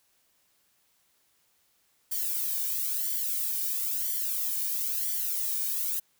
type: noise with flanger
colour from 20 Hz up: violet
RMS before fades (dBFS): -30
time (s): 2.11-6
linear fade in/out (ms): 10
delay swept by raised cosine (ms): 0.76 to 1.52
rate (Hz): 1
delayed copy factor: -0.85
effects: white hiss -69 dBFS RMS until 6.19 s